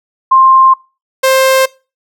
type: tone pair in turn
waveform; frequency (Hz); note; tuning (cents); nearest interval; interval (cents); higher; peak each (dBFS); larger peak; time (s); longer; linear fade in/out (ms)
sine / sawtooth; 1055 / 527.5; C6 / C5; +14 / +14; octave; 1200; first; -3; neither; 0.31-0.74 / 1.23-1.66; neither; 10
effects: noise-tail reverb RT60 0.3 s tail -22 dB re dry